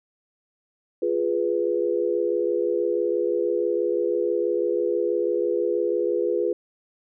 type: chord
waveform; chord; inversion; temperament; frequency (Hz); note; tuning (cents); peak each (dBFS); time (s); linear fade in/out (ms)
sine; F diminished; none; equal; 349.2 / 415.3 / 493.9; F4 / Ab4 / Cb5; 0 / 0 / 0; -25; 1.02-6.53; 5
effects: none